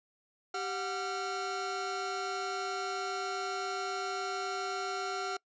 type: tone cluster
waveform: 45% pulse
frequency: 390.2 / 733 / 1374 Hz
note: G4 / F#5 / F6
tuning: -8 / -16 / -29 cents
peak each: -39 / -38 / -37 dBFS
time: 0.54-5.37 s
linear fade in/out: 5 ms
effects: noise-tail reverb RT60 0.1 s tail -24 dB re dry + resampled to 16000 Hz